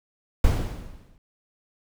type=noise with exponential decay; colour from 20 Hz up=brown; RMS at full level=-17 dBFS; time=0.44-1.18 s; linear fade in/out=2 ms; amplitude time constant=160 ms; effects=none